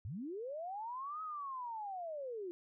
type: linear two-way sweep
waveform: sine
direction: up then down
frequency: 81.1 to 1284 to 338.8 Hz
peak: -40 dBFS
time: 0.05-2.51 s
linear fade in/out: 0 ms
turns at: 1.22 s
effects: none